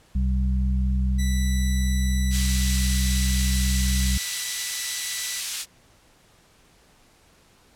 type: harmonic tone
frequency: 64 Hz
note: C2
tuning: 38 cents flat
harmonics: 1 / 2 / 3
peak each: -20 / -33 / -28 dBFS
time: 0.15-4.18 s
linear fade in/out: 5 ms
type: tone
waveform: 10% pulse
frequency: 1972 Hz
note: B6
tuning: 3 cents flat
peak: -23 dBFS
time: 1.18-5.41 s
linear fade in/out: 20 ms
type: high-pass noise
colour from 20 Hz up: pink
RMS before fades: -29 dBFS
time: 2.3-5.66 s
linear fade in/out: 50 ms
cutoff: 3500 Hz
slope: 12 dB/octave
effects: pink hiss -57 dBFS RMS until 7.75 s + low-pass 11000 Hz 12 dB/octave

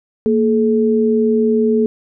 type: tone pair together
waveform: sine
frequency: 230.6 / 428.4 Hz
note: A#3 / A4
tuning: -19 / -46 cents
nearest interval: major seventh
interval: 1073 cents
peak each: -14 dBFS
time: 0.26-1.86 s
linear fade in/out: 0 ms
effects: none

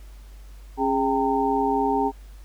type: tone cluster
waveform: sine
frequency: 272.7 / 411.4 / 787 / 911 Hz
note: C#4 / G#4 / G5 / A#5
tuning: -28 / -16 / +7 / -40 cents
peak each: -25 dBFS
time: 0.77-2.12 s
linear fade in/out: 50 ms
effects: added 49 Hz sine -40 dBFS peak until 2.44 s + pink hiss -56 dBFS RMS until 2.44 s

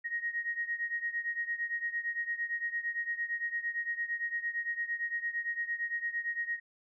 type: beating tone pair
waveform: sine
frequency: 1874 / 1882.8 Hz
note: A#6 / A#6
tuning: +9 / +17 cents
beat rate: 8.8 Hz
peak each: -34 / -37 dBFS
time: 0.04-6.6 s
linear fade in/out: 20 ms
effects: none

